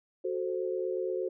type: chord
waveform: sine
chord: F# diminished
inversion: none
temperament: equal with one note detuned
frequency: 370 / 438.5 / 523.3 Hz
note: F#4 / A4 / C5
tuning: 0 / -6 / 0 cents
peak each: -32 / -36 / -35 dBFS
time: 0.24-1.29 s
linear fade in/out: 10 ms
effects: none